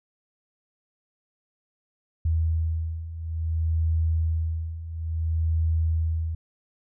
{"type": "beating tone pair", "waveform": "sine", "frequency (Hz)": [80.6, 81.18], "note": ["E2", "E2"], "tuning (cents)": [-38, -26], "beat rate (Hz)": 0.58, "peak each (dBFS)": [-28, -24], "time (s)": [2.25, 6.35], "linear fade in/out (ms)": 5, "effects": []}